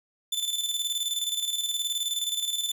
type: tone with tremolo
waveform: sawtooth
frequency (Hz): 3520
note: A7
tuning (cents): 0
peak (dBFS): -22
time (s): 0.32-2.72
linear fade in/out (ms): 5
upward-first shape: square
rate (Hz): 19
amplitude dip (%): 55
effects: none